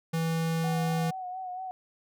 square tone, 163.7 Hz, E3, 12 cents flat, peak -27 dBFS, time 0.13-1.11 s, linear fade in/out 10 ms
sine tone with vibrato, 740 Hz, F#5, in tune, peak -34 dBFS, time 0.64-1.71 s, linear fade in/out 0 ms, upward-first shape sine, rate 4.3 Hz, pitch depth 40 cents each way
effects none

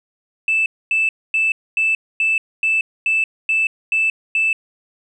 sine tone bursts, 2637 Hz, E7, in tune, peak -13 dBFS, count 10, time 0.48-4.53 s, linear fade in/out 2 ms, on 180 ms, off 250 ms, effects tanh soft clip ceiling -10 dBFS

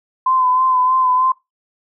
sine tone with vibrato, 1023 Hz, C6, 39 cents flat, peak -12 dBFS, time 0.26-1.32 s, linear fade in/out 5 ms, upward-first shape sine, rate 3.2 Hz, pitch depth 31 cents each way, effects noise-tail reverb RT60 0.2 s tail -21 dB re dry

